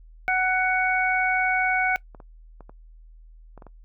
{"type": "harmonic tone", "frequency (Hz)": 744, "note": "F#5", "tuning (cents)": 9, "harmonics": [1, 2, 3], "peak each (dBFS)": [-24, -24, -24], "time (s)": [0.28, 1.96], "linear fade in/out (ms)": 0}
{"type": "clicks", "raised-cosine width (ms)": 1, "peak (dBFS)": -30, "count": 7, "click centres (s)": [2.148, 2.202, 2.607, 2.695, 3.577, 3.622, 3.667]}
{"effects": ["noise-tail reverb RT60 0.1 s tail -21 dB re dry", "added 40 Hz sine -45 dBFS peak until 3.84 s"]}